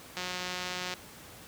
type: click train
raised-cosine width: 0.2 ms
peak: -18 dBFS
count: 140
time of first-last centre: 0.17-0.938 s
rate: 181 Hz
effects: pink hiss -49 dBFS RMS until 1.47 s + high-pass 80 Hz 12 dB/octave